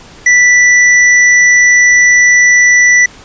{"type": "tone with tanh clipping", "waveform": "sine", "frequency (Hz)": 1970, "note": "B6", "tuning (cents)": -5, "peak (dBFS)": -5, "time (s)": [0.26, 3.06], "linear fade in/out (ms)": 5, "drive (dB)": 18, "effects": ["pink hiss -36 dBFS RMS until 3.24 s", "resampled to 16000 Hz"]}